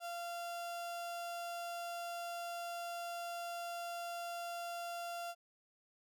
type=tone; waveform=35% pulse; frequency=690 Hz; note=F5; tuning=21 cents flat; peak=-39 dBFS; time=0-5.35 s; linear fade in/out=50 ms; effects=none